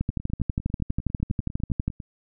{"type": "two click trains", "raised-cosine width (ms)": 5, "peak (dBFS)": [-12, -23], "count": [24, 20], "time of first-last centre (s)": [[0.01, 1.88], [0.1, 2.002]], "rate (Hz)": [12.3, 9.99], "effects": []}